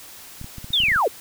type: clicks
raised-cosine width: 5 ms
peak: -23 dBFS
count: 10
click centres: 0.414 / 0.444 / 0.583 / 0.644 / 0.705 / 0.803 / 0.836 / 0.885 / 0.918 / 0.961 s
type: linear sweep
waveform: sine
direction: down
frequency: 3747 to 364.5 Hz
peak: -16 dBFS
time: 0.73-1.08 s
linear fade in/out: 5 ms
effects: white hiss -42 dBFS RMS until 1.2 s